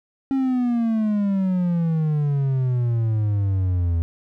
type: exponential sweep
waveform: triangle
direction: down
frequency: 272.6 to 82.41 Hz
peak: -16 dBFS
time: 0.31-4.02 s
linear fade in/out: 0 ms
effects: none